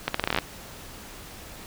accelerating click train, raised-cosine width 0.3 ms, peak -7 dBFS, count 11, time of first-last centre 0.08-0.387 s, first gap 64 ms, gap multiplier 0.82, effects pink hiss -43 dBFS RMS until 1.66 s

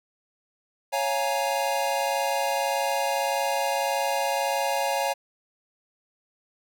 square chord, Bb minor seventh, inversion first, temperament equal, 554.4 / 698.5 / 830.6 / 932.3 Hz, Db5 / F5 / Ab5 / Bb5, 0 / 0 / 0 / 0 cents, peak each -29 / -31 / -29 / -32 dBFS, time 0.92-5.14 s, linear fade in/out 20 ms, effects none

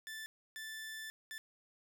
sawtooth tone bursts at uneven times, 1760 Hz, A6, in tune, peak -40 dBFS, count 3, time 0.07-0.26 / 0.56-1.1 / 1.31-1.38 s, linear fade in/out 0 ms, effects 11-bit

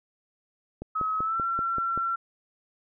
click train, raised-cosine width 2 ms, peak -22 dBFS, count 7, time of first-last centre 0.82-1.976 s, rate 5.19 Hz
sine tone with pitch glide, 1280 to 1356.1 Hz, D#6 to E6, +49 to +49 cents, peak -25 dBFS, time 0.95-2.16 s, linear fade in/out 10 ms, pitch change +100 cents, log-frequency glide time 1.19-1.4 s
effects none

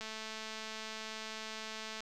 click train, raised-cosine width 0.2 ms, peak -26 dBFS, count 438, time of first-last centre 0.01-2.005 s, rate 219 Hz, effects none

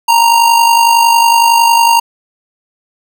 square tone with amplitude modulation, 929 Hz, A#5, 6 cents flat, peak -4 dBFS, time 0.08-2 s, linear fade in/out 10 ms, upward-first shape sine, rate 50.9 Hz, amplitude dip 50%, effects none

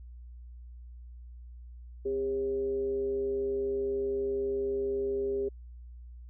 sine tone with frequency modulation, 401.9 Hz, G4, 43 cents sharp, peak -28 dBFS, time 2.05-5.49 s, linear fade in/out 10 ms, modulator 144 Hz, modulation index 0.35, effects added 60 Hz sine -44 dBFS peak until 6.29 s

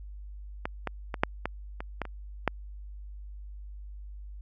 clicks, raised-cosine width 0.5 ms, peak -15 / -15 / -17 / -6 / -14 / -21 / -15 / -25 / -8 dBFS, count 9, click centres 0.655 / 0.873 / 1.142 / 1.235 / 1.456 / 1.805 / 2.017 / 2.053 / 2.477 s, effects added 50 Hz sine -40 dBFS peak until 4.41 s

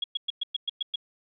sine tone bursts, 3322 Hz, G#7, in tune, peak -25 dBFS, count 8, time 0.02-0.958 s, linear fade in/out 5 ms, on 21 ms, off 110 ms, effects none

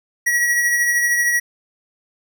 square tone with tremolo, 1918 Hz, A#6, 49 cents sharp, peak -14 dBFS, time 0.26-1.4 s, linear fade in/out 10 ms, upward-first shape triangle, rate 13 Hz, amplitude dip 40%, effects none

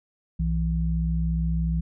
sine tone pair together, 61.73 / 164.81 Hz, B1 / E3, 0 / 0 cents, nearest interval octave + perfect fourth, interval 1700 cents, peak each -24 / -25 dBFS, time 0.39-1.81 s, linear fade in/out 10 ms, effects none

